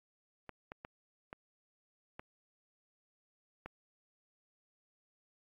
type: clicks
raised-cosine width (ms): 0.5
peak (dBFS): -29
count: 6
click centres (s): 0.493 / 0.719 / 0.849 / 1.329 / 2.195 / 3.66
effects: AAC 48 kbps